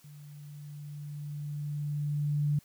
sine tone with level ramp, 146.83 Hz, D3, in tune, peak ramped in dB -47 to -24 dBFS, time 0.04-2.59 s, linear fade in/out 5 ms, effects white hiss -62 dBFS RMS until 2.64 s

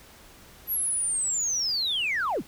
sine linear sweep, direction down, 11840 to 73.42 Hz, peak -23 dBFS, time 0.67-2.43 s, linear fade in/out 50 ms, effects tanh soft clip ceiling -21 dBFS + pink hiss -51 dBFS RMS until 2.47 s

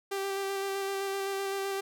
sawtooth tone with vibrato, 392 Hz, G4, in tune, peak -27 dBFS, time 0.11-1.81 s, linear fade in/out 10 ms, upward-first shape square, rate 7.8 Hz, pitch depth 12 cents each way, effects none

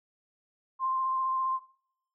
sine tone with vibrato, 1049 Hz, C6, 4 cents sharp, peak -26 dBFS, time 0.79-1.6 s, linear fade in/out 50 ms, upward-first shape sine, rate 15 Hz, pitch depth 13 cents each way, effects noise-tail reverb RT60 0.7 s tail -21 dB re dry

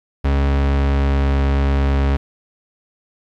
40% pulse tone with pitch glide, 69.5 to 69.1 Hz, C#2 to C#2, +5 to -5 cents, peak -13 dBFS, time 0.24-2.17 s, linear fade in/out 10 ms, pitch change -10 cents, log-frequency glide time 0.82-1.23 s, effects low-pass 3000 Hz 12 dB/octave + 9-bit

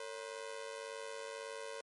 sawtooth ring-modulated tone, 505 Hz, B4, 39 cents sharp, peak -36 dBFS, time 0-1.81 s, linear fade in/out 2 ms, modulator 50.9 Hz, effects MP3 48 kbps

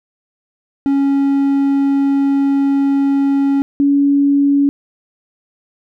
triangle / sine tone pair in turn, 277.2 / 282 Hz, C#4 / C#4, 0 / +30 cents, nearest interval unison, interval 30 cents, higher second, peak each -9 dBFS, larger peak neither, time 0.86-3.62 / 3.8-4.69 s, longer first, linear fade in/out 0 ms, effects none

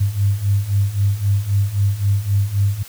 sine beating tone pair, 98 / 101.8 Hz, G2 / G#2, 0 / -34 cents, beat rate 3.8 Hz, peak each -19 / -16 dBFS, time 0-2.83 s, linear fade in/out 10 ms, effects white hiss -40 dBFS RMS until 2.88 s + high-pass 60 Hz 12 dB/octave

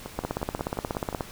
two click trains, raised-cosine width 1 ms, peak -20 / -13 dBFS, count 7 / 18, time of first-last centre 0.06-1.128 / 0.19-1.208 s, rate 5.62 / 16.7 Hz, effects pink hiss -44 dBFS RMS until 1.31 s

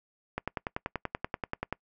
click train, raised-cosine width 0.5 ms, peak -16 dBFS, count 15, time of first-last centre 0.38-1.726 s, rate 10.4 Hz, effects noise-tail reverb RT60 0.1 s tail -25 dB re dry

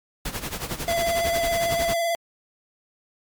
pink noise with tremolo, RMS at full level -28 dBFS, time 0.25-1.94 s, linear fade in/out 5 ms, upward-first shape sine, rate 11 Hz, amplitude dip 75%
square tone with vibrato, 676 Hz, E5, 43 cents sharp, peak -22 dBFS, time 0.88-2.15 s, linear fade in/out 0 ms, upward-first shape square, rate 18 Hz, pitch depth 20 cents each way
effects MP3 96 kbps

